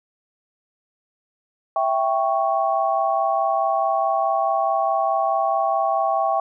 sine chord, C# diminished, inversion first, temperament equal, 659.3 / 784 / 1108.7 Hz, E5 / G5 / C#6, 0 / 0 / 0 cents, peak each -22 / -21 / -24 dBFS, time 1.76-6.4 s, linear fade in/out 2 ms, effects none

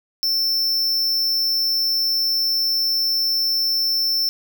square tone, 5360 Hz, E8, 28 cents sharp, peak -18 dBFS, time 0.23-4.29 s, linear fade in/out 0 ms, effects none

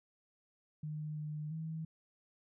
sine tone with pitch steps, 152.5 / 151.5 / 160 Hz, D#3 / D#3 / D#3, -34 / -46 / +49 cents, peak -38 dBFS, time 0.83-1.85 s, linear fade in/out 5 ms, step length 340 ms, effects none

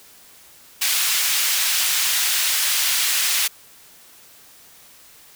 pink high-pass noise, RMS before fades -20 dBFS, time 0.81-3.48 s, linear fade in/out 10 ms, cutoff 2400 Hz, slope 12 dB/octave, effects white hiss -48 dBFS RMS until 5.35 s

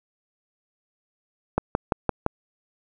click train, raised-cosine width 1 ms, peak -6 dBFS, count 5, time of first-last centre 1.58-2.264 s, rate 5.85 Hz, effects none

